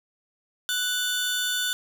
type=tone pair together; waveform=sawtooth; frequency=1486 / 3541 Hz; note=F#6 / A7; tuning=+7 / +10 cents; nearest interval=octave + minor third; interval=1503 cents; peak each=-24 dBFS; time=0.69-1.73 s; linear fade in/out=0 ms; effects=none